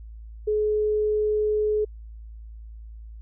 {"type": "tone", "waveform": "sine", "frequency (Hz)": 424.6, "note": "G#4", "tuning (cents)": 38, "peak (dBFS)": -20, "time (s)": [0.47, 1.85], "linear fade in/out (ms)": 10, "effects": ["added 55 Hz sine -38 dBFS peak until 3.21 s"]}